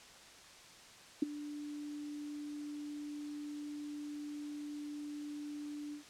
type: tone with ADSR envelope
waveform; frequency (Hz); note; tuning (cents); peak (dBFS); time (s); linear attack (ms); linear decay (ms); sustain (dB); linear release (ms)
sine; 294.3; D4; +4; -24; 1.22-6.04; 6; 14; -17; 110
effects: white hiss -56 dBFS RMS until 6.09 s + low-pass 7000 Hz 12 dB/octave